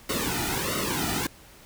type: noise with flanger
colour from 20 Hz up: pink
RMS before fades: -28 dBFS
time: 0.09-1.27 s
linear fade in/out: 5 ms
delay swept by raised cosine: 1.2 to 1.87 ms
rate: 1.5 Hz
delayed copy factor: -0.85
effects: pink hiss -51 dBFS RMS until 1.65 s